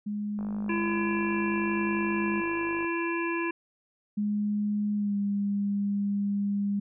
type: tone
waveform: sine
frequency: 207.7 Hz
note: G#3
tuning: in tune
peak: -29 dBFS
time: 0.06-2.41 s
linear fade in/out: 10 ms
type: click train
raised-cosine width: 1 ms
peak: -30 dBFS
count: 127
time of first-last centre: 0.39-2.846 s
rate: 51.3 Hz
type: harmonic tone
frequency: 337.8 Hz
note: E4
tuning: 42 cents sharp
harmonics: 1 / 3 / 5 / 7 / 8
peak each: -29 / -34 / -36 / -37 / -38 dBFS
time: 0.69-3.51 s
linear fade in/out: 5 ms
type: tone with pitch glide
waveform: sine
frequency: 207.7 to 201.7 Hz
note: G#3 to G3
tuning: 0 to +50 cents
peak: -25 dBFS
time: 4.17-6.8 s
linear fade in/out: 10 ms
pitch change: -50 cents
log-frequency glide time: 4.95-5.16 s
effects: none